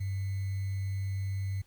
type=tone with sample-and-hold; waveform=sine; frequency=97 Hz; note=G2; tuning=18 cents flat; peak=-30 dBFS; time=0-1.62 s; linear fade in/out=10 ms; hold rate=2100 Hz; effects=pink hiss -67 dBFS RMS until 1.66 s